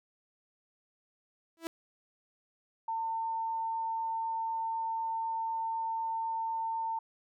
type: tone with exponential growth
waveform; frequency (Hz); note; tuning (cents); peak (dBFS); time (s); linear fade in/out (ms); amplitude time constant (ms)
sawtooth; 329.6; E4; 0; -28; 1.57-1.67; 0; 21
type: tone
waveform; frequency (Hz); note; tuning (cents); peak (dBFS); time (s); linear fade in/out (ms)
sine; 902; A5; +43; -31; 2.88-6.99; 5
effects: none